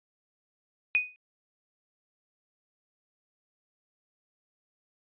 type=tone with exponential decay; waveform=sine; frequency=2489 Hz; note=D#7; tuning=in tune; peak=-18 dBFS; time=0.95-1.16 s; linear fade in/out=0 ms; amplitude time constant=44 ms; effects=resampled to 8000 Hz